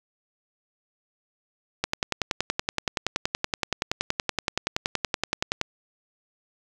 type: click train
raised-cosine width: 0.2 ms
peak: -6 dBFS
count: 41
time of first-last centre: 1.84-5.614 s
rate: 10.6 Hz
effects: 7-bit